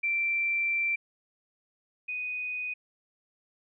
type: tone pair in turn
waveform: sine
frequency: 2349 / 2489 Hz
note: D7 / D#7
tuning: 0 / 0 cents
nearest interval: minor second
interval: 100 cents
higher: second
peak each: -25 / -31 dBFS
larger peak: first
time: 0.03-0.96 / 2.08-2.74 s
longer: first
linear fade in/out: 10 ms
effects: none